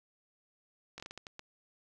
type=slowing click train; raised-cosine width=0.2 ms; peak=-27 dBFS; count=8; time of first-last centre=0.98-1.394 s; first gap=19 ms; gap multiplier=1.37; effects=none